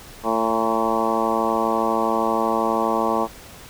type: harmonic tone with a mistuned harmonic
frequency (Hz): 112.5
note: A2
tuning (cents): +39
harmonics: 2 / 3 / 4 / 5 / 6 / 7 / 8 / 9 / 10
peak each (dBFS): -27 / -27 / -27 / -27 / -27 / -27 / -27 / -27 / -27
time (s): 0.23-3.28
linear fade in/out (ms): 50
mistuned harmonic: 7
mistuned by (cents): +29
effects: pink hiss -42 dBFS RMS until 3.69 s